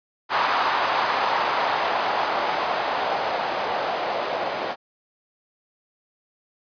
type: noise with low-pass filter sweep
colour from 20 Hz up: violet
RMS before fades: -24 dBFS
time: 0.29-4.76 s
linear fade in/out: 50 ms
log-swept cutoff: 960 to 630 Hz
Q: 2
effects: resampled to 11025 Hz